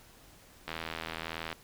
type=click train; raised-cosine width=0.3 ms; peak=-20 dBFS; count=70; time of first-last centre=0.68-1.528 s; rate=81.4 Hz; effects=pink hiss -57 dBFS RMS until 1.63 s